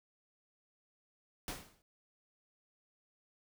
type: noise with exponential decay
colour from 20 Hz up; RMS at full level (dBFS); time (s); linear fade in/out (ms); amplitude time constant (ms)
pink; -38; 1.48-1.82; 1; 73
effects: none